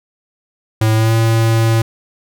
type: tone with pitch glide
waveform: square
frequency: 110 to 113.29 Hz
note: A2 to A#2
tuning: 0 to -49 cents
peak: -11 dBFS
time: 0.81-1.82 s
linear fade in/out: 5 ms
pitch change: +51 cents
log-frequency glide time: 0.94-1.13 s
effects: none